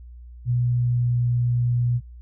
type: tone with pitch glide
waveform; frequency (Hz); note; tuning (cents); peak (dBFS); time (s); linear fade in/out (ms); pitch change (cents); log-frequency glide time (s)
sine; 122.1 to 121.26; B2 to B2; -19 to -31; -18; 0.45-2.01; 50; -12; 0.67-1.17
effects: added 60 Hz sine -39 dBFS peak until 2.21 s